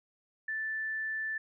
sine tone, 1760 Hz, A6, in tune, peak -32 dBFS, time 0.48-1.38 s, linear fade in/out 5 ms, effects none

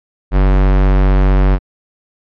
square tone, 47.63 Hz, G1, 49 cents flat, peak -8 dBFS, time 0.31-1.59 s, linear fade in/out 50 ms, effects low-pass 2000 Hz 12 dB/octave + MP3 48 kbps

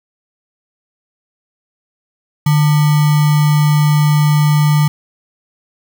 sine tone with sample-and-hold, 150 Hz, D3, 37 cents sharp, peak -8 dBFS, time 2.46-4.88 s, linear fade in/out 5 ms, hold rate 1050 Hz, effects none

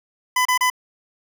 25% pulse tone bursts, 1004 Hz, B5, 28 cents sharp, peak -12 dBFS, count 3, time 0.36-0.701 s, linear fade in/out 5 ms, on 93 ms, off 31 ms, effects none

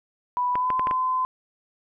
sine tone with pitch glide, 987.8 to 1023.8 Hz, B5 to C6, 0 to -38 cents, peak -21 dBFS, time 0.37-1.25 s, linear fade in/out 0 ms, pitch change +62 cents, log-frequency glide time 0.52-0.77 s
clicks, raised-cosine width 0.5 ms, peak -14 dBFS, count 5, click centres 0.555 / 0.703 / 0.795 / 0.871 / 0.911 s
effects none

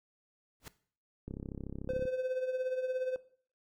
pink noise with exponential growth, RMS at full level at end -41 dBFS, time 0.6-0.68 s, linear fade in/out 1 ms, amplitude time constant 17 ms
click train, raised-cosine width 3 ms, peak -28 dBFS, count 27, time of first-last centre 1.28-2.054 s, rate 33.6 Hz
triangle tone with tremolo, 513 Hz, C5, 34 cents flat, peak -27 dBFS, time 1.89-3.16 s, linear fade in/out 0 ms, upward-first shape triangle, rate 17 Hz, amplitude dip 75%
effects noise-tail reverb RT60 0.5 s tail -17 dB re dry

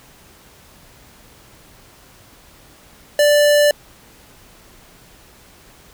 square tone, 587.3 Hz, D5, in tune, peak -11 dBFS, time 3.19-3.71 s, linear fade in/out 2 ms, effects pink hiss -47 dBFS RMS until 5.93 s

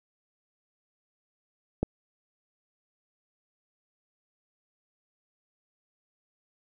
click, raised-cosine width 2 ms, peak -12 dBFS, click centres 1.83 s, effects none

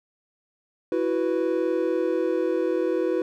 triangle chord, E suspended second, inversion none, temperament equal, 329.6 / 370 / 493.9 Hz, E4 / F#4 / B4, 0 / 0 / 0 cents, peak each -24 dBFS, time 0.92-3.22 s, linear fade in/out 2 ms, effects none

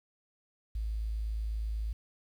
sine tone, 54.1 Hz, A1, 29 cents flat, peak -31 dBFS, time 0.75-1.93 s, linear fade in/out 5 ms, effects 10-bit

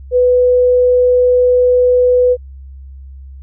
sine tone, 497.1 Hz, B4, 11 cents sharp, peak -7 dBFS, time 0.11-2.37 s, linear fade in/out 50 ms, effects added 67 Hz sine -30 dBFS peak until 3.42 s

